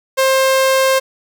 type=tone; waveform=sawtooth; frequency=530 Hz; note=C5; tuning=22 cents sharp; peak=-7 dBFS; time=0.17-1 s; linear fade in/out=20 ms; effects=none